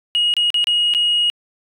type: tone with dropouts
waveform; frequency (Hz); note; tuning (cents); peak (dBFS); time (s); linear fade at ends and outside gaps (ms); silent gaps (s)
sine; 2884; F#7; -45; -12; 0.15-1.3; 0; 0.339-0.367 / 0.503-0.543 / 0.642-0.671 / 0.938-0.948
effects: tanh soft clip ceiling -11 dBFS